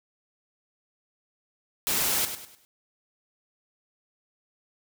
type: noise with echo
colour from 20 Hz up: white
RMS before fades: -26 dBFS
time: 1.87-2.25 s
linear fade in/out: 0 ms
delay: 100 ms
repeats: 4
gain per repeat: -9 dB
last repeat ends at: 2.65 s
effects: none